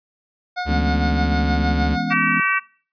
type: tone with tremolo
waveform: 25% pulse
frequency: 723 Hz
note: F#5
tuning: 40 cents flat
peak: -18 dBFS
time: 0.56-2.14 s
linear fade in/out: 20 ms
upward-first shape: sine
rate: 6.5 Hz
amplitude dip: 55%
type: tone with pitch glide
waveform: 45% pulse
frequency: 73.42 to 72.95 Hz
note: D2 to D2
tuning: 0 to -11 cents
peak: -19 dBFS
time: 0.65-1.98 s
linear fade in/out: 50 ms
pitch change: -11 cents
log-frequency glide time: 1.07-1.69 s
type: chord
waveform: sine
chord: C# minor seventh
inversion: first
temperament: equal with one note detuned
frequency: 164.81 / 208.9 / 246.9 / 277.2 Hz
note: E3 / G#3 / B3 / C#4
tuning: 0 / +10 / 0 / 0 cents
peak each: -27 / -26 / -26 / -29 dBFS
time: 0.69-2.4 s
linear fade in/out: 2 ms
type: harmonic tone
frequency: 382.5 Hz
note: G4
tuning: 42 cents flat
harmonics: 3 / 4 / 5 / 6 / 7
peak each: -21 / -22 / -23 / -24 / -24 dBFS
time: 2.1-2.6 s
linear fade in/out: 20 ms
effects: noise-tail reverb RT60 0.5 s tail -25 dB re dry + resampled to 11025 Hz